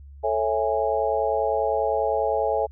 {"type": "chord", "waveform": "sine", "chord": "A major seventh", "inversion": "none", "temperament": "just", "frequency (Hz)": [440, 550, 660, 825], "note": ["A4", "C#5", "E5", "G#5"], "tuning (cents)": [0, -14, 2, -12], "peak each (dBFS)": -26, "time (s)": [0.23, 2.67], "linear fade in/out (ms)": 20, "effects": ["added 70 Hz sine -41 dBFS peak until 2.71 s"]}